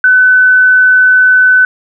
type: tone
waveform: sine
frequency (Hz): 1507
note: F#6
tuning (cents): +31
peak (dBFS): -3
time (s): 0.04-1.65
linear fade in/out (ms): 2
effects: none